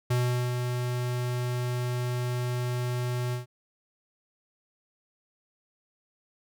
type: tone with ADSR envelope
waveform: square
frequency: 123.47 Hz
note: B2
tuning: in tune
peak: -23 dBFS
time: 0.1-3.46 s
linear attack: 9 ms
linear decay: 410 ms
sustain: -5 dB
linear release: 130 ms
effects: none